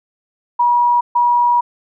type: tone bursts at uneven times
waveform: sine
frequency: 963 Hz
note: B5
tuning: 44 cents flat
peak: -10 dBFS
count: 2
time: 0.59-1.01 / 1.15-1.61 s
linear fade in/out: 10 ms
effects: none